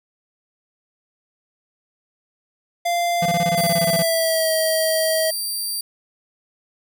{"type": "tone with pitch glide", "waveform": "square", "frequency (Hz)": [693, 639.2], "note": ["F5", "D#5"], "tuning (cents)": [-14, 47], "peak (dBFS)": -19, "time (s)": [2.85, 5.31], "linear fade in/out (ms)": 10, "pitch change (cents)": -139, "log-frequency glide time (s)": [3.43, 4.51]}
{"type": "tone bursts", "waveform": "square", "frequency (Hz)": 170, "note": "F3", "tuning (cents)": -46, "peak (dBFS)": -21, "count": 14, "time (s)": [3.22, 4.025], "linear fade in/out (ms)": 5, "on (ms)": 38, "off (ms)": 21}
{"type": "tone", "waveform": "15% pulse", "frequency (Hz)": 4699, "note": "D8", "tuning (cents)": 0, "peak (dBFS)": -17, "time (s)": [3.57, 5.81], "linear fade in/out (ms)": 5}
{"effects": []}